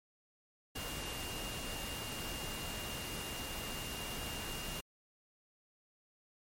sine tone in noise, 2814 Hz, F7, 12 cents sharp, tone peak -46 dBFS, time 0.75-4.81 s, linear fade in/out 10 ms, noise pink, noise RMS -42 dBFS, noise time 0.75-4.81 s, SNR -7 dB, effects MP3 64 kbps

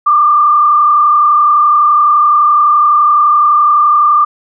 sine tone with frequency modulation, 1190 Hz, D6, 22 cents sharp, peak -5 dBFS, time 0.06-4.25 s, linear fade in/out 10 ms, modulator 31.8 Hz, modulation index 0.84, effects none

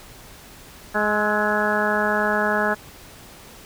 harmonic tone with a mistuned harmonic, 210 Hz, G#3, 19 cents sharp, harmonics 1 / 2 / 3 / 4 / 5 / 6 / 7 / 8, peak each -27 / -27 / -25 / -27 / -29 / -29 / -26 / -25 dBFS, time 0.94-2.75 s, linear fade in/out 20 ms, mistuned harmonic 6, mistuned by +45 cents, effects pink hiss -44 dBFS RMS until 3.65 s

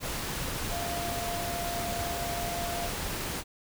sine tone in noise, 692 Hz, F5, 16 cents flat, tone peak -34 dBFS, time 0.69-2.91 s, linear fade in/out 50 ms, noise pink, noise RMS -34 dBFS, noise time 0-3.44 s, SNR -3 dB, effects none

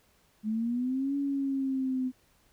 sine linear two-way sweep, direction up then down, 211.1 to 282.4 to 254.2 Hz, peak -27 dBFS, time 0.43-2.12 s, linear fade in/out 50 ms, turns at 1.16 s, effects pink hiss -66 dBFS RMS until 2.52 s

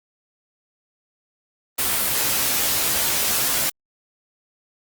white noise with comb filter, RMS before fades -21 dBFS, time 1.78-3.7 s, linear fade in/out 10 ms, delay 15 ms, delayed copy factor +0.8, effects Opus 32 kbps

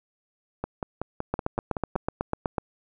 two click trains, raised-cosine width 1 ms, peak -11 / -15 dBFS, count 11 / 8, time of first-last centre 1.34-2.582 / 0.64-1.956 s, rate 8.05 / 5.32 Hz, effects none

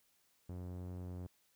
sawtooth tone with low-pass filter, 90.2 Hz, F#2, 44 cents flat, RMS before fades -45 dBFS, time 0.49-1.27 s, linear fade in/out 5 ms, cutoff 660 Hz, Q 0.53, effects white hiss -74 dBFS RMS until 1.55 s

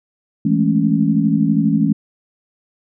sine chord, A major seventh, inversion second, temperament equal, 164.81 / 207.7 / 220 / 277.2 Hz, E3 / G#3 / A3 / C#4, 0 / 0 / 0 / 0 cents, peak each -18 dBFS, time 0.45-1.93 s, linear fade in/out 5 ms, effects none

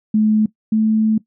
sine tone pair in turn, 215.2 / 218.3 Hz, A3 / A3, -38 / -13 cents, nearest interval unison, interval 25 cents, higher second, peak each -11 / -12 dBFS, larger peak first, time 0.14-0.46 / 0.72-1.18 s, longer second, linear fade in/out 5 ms, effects noise-tail reverb RT60 0.1 s tail -18 dB re dry

